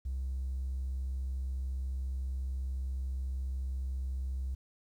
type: tone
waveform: triangle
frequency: 65.3 Hz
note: C2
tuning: 3 cents flat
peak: -29 dBFS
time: 0.05-4.55 s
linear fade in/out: 10 ms
effects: tanh soft clip ceiling -30 dBFS + 11-bit